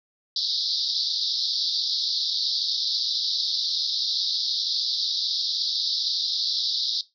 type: band-pass noise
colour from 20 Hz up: white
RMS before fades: -26 dBFS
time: 0.36-7.01 s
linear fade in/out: 2 ms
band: 3600 to 5200 Hz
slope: 96 dB/octave
effects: noise-tail reverb RT60 0.2 s tail -17 dB re dry